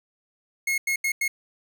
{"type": "tone bursts at uneven times", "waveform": "45% pulse", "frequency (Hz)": 2163, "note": "C#7", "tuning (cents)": -43, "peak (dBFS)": -22, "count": 4, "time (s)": [[0.67, 0.78], [0.87, 0.96], [1.04, 1.12], [1.21, 1.28]], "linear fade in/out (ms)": 5, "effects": []}